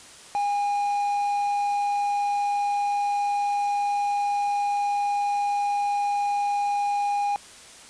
triangle tone with quantisation, 815 Hz, G#5, 33 cents flat, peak -20 dBFS, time 0.35-7.36 s, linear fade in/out 0 ms, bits 8, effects white hiss -46 dBFS RMS until 7.89 s + resampled to 22050 Hz

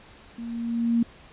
sine tone with level ramp, 233.1 Hz, A#3, in tune, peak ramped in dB -33 to -17 dBFS, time 0.38-1.03 s, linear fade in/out 5 ms, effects pink hiss -50 dBFS RMS until 1.32 s + resampled to 8000 Hz

